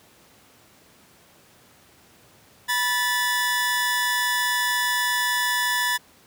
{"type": "tone pair together", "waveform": "sawtooth", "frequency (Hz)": [979.3, 1745], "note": ["B5", "A6"], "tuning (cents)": [-15, -15], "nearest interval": "minor seventh", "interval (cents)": 1000, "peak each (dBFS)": [-22, -19], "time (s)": [2.68, 5.98], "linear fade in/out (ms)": 20, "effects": ["pink hiss -54 dBFS RMS until 6.26 s", "high-pass 100 Hz 12 dB/octave"]}